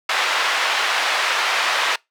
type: band-pass noise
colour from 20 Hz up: pink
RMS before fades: -20 dBFS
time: 0.09-1.96 s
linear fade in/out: 5 ms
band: 1000 to 3500 Hz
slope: 12 dB/octave
effects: noise-tail reverb RT60 0.2 s tail -25 dB re dry + high-pass 400 Hz 12 dB/octave